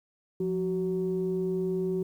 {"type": "tone pair together", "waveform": "sine", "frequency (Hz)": [176.2, 375.3], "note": ["F3", "F#4"], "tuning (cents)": [16, 25], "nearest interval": "octave + minor second", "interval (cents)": 1309, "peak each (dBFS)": [-30, -27], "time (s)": [0.4, 2.03], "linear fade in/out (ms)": 5, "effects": ["tanh soft clip ceiling -20 dBFS", "10-bit"]}